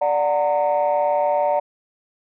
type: chord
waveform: sine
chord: D augmented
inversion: none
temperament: just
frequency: 587.3 / 734.2 / 917.7 Hz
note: D5 / F#5 / A#5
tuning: 0 / -14 / -27 cents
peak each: -18 / -21 / -21 dBFS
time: 0.01-1.6 s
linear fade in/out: 10 ms
effects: tanh soft clip ceiling -11 dBFS